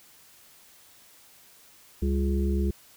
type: harmonic tone with a mistuned harmonic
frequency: 69.3 Hz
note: C#2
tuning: in tune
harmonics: 1 / 3 / 5 / 6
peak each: -24 / -29 / -32 / -37 dBFS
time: 2.02-2.71 s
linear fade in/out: 5 ms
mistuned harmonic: 3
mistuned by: -97 cents
effects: white hiss -55 dBFS RMS until 2.96 s